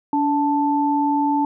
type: tone pair together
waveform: sine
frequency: 287.3 / 880 Hz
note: D4 / A5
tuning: -38 / 0 cents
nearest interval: octave + perfect fifth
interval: 1938 cents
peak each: -19 dBFS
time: 0.13-1.45 s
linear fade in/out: 2 ms
effects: none